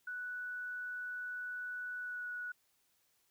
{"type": "tone with pitch glide", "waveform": "sine", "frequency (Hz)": [1480, 1467.2], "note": ["F#6", "F#6"], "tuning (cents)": [0, -15], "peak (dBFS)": -39, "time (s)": [0.07, 2.52], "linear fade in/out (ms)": 5, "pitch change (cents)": -15, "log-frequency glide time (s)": [2, 2.27], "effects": ["white hiss -75 dBFS RMS until 3.3 s"]}